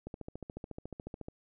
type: click train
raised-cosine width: 2 ms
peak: -28 dBFS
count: 18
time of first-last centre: 0.07-1.284 s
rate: 14 Hz
effects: none